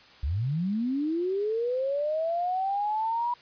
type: linear sweep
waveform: sine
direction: up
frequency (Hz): 61.1 to 975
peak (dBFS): -25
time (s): 0.23-3.34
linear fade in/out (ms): 5
effects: white hiss -53 dBFS RMS until 3.41 s + resampled to 11025 Hz